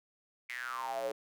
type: tone with high-pass filter sweep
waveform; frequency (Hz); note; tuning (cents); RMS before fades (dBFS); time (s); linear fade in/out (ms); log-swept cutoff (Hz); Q
square; 61.8; B1; +2; -38; 0.49-1.12; 5; 2200 to 470; 9.9
effects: none